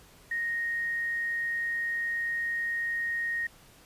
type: tone with quantisation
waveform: sine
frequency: 1864.7 Hz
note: A#6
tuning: in tune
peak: -28 dBFS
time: 0.31-3.47 s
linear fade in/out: 5 ms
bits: 9
effects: pink hiss -56 dBFS RMS until 3.85 s + resampled to 32000 Hz